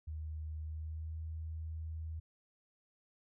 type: tone with pitch glide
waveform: sine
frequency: 77.78 to 79.87 Hz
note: D#2 to D#2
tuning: 0 to +46 cents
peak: -39 dBFS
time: 0.07-2.2 s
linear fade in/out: 10 ms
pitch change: +46 cents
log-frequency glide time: 0.64-1.18 s
effects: none